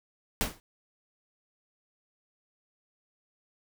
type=noise with exponential decay; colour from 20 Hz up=pink; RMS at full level=-24 dBFS; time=0.41-0.6 s; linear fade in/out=0 ms; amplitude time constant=41 ms; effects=none